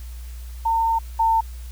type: tone pair in turn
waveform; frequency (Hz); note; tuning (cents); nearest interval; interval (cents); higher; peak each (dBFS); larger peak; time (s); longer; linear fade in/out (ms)
sine; 908 / 900.2; A#5 / A5; -46 / +39; unison; 15; first; -17 / -15; second; 0.65-0.99 / 1.19-1.41; first; 10
effects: added 60 Hz sine -32 dBFS peak until 1.71 s + white hiss -49 dBFS RMS until 1.71 s